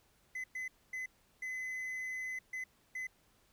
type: tone bursts at uneven times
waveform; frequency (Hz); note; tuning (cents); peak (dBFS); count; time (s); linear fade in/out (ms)
triangle; 2028; B6; +45; -36; 6; 0.35-0.44 / 0.55-0.68 / 0.93-1.06 / 1.42-2.39 / 2.53-2.64 / 2.95-3.07; 5
effects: pink hiss -70 dBFS RMS until 3.52 s